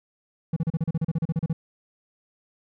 triangle tone bursts, 162.3 Hz, E3, 27 cents flat, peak -19 dBFS, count 15, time 0.53-1.53 s, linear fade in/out 5 ms, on 34 ms, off 35 ms, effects none

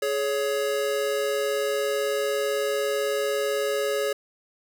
square tone pair together, 420 / 558 Hz, G#4 / C#5, +19 / +11 cents, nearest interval perfect fourth, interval 492 cents, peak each -27 dBFS, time 0.02-4.13 s, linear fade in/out 5 ms, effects none

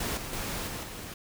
pink noise with level steps, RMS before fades -32 / -38 / -34 / -37 / -41 dBFS, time 0-1.14 s, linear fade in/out 5 ms, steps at 0.17 / 0.33 / 0.67 / 0.83 s, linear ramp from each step 2 ms, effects none

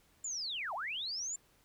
sine linear two-way sweep, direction down then up, 7300 to 624 to 7300 Hz, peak -36 dBFS, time 0.24-1.36 s, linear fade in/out 5 ms, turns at 0.74 s, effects pink hiss -68 dBFS RMS until 1.64 s

